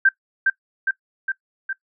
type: tone with echo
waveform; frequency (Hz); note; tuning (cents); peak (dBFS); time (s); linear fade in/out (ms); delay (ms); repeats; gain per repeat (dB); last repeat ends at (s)
sine; 1568; G6; 0; -11; 0.05-0.09; 5; 410; 4; -3; 1.73
effects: noise-tail reverb RT60 0.1 s tail -18 dB re dry